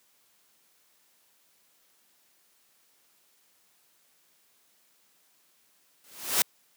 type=noise with exponential growth; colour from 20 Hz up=white; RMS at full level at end=-20 dBFS; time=6.04-6.42 s; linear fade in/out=1 ms; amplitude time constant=82 ms; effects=white hiss -66 dBFS RMS until 6.76 s + high-pass 150 Hz 12 dB/octave